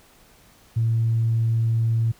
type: tone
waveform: sine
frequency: 114 Hz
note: A#2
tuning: 38 cents flat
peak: -17 dBFS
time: 0.76-2.12 s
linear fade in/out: 10 ms
effects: tanh soft clip ceiling -13 dBFS + pink hiss -54 dBFS RMS until 2.19 s